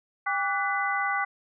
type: tone cluster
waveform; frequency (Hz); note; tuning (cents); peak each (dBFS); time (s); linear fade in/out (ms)
sine; 799 / 1156 / 1481 / 2001; G5 / D6 / F#6 / B6; +33 / -28 / +1 / +22; -30; 0.26-1.25; 10
effects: none